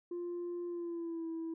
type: tone with pitch glide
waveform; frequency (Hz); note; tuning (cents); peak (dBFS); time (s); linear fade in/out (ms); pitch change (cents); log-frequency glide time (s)
sine; 349.2 to 327.7; F4 to E4; 0 to -10; -35; 0.11-1.54; 5; -110; 0.67-1.27
effects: tanh soft clip ceiling -35 dBFS